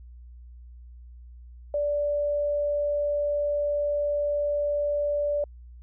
sine tone, 583 Hz, D5, 13 cents flat, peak -23 dBFS, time 1.74-5.44 s, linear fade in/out 2 ms, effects added 60 Hz sine -43 dBFS peak until 5.82 s

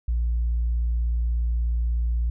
sine tone, 58.27 Hz, A#1, in tune, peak -19 dBFS, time 0.08-2.3 s, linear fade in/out 5 ms, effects tanh soft clip ceiling -18 dBFS

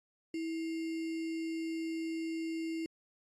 sine tone with sample-and-hold, 325.5 Hz, E4, 22 cents flat, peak -34 dBFS, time 0.34-2.86 s, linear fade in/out 2 ms, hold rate 2450 Hz, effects low-pass 7000 Hz 12 dB/octave + AAC 64 kbps

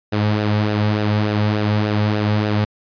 sawtooth tone with flanger, 105.4 Hz, G#2, 26 cents sharp, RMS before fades -18 dBFS, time 0.12-2.65 s, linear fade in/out 10 ms, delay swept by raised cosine 0.89 to 2.99 ms, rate 3.4 Hz, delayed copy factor -0.5, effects resampled to 11025 Hz

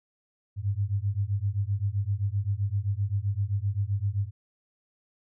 sine beating tone pair, 96.8 / 104.5 Hz, G2 / G#2, -21 / +11 cents, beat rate 7.7 Hz, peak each -28 dBFS, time 0.56-4.31 s, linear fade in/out 50 ms, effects none

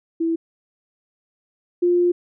sine tone pair in turn, 329.6 / 352 Hz, E4 / F4, 0 / +14 cents, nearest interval minor second, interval 114 cents, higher second, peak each -18 / -14 dBFS, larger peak second, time 0.2-0.36 / 1.82-2.12 s, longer second, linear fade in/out 10 ms, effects none

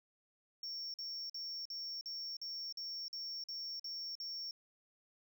sine tone bursts, 5480 Hz, F8, 34 cents flat, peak -38 dBFS, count 11, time 0.63-4.51 s, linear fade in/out 2 ms, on 310 ms, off 47 ms, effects tanh soft clip ceiling -40 dBFS

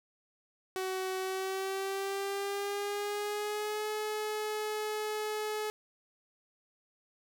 sawtooth tone with pitch glide, 375.9 to 426.8 Hz, F#4 to G#4, +27 to +47 cents, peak -29 dBFS, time 0.76-5.7 s, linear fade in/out 0 ms, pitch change +220 cents, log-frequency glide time 1.17-3.89 s, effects none

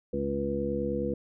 harmonic tone, 69.7 Hz, C#2, 10 cents sharp, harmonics 1 / 2 / 3 / 4 / 5 / 7, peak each -39 / -40 / -33 / -37 / -35 / -31 dBFS, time 0.13-1.14 s, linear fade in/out 5 ms, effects none

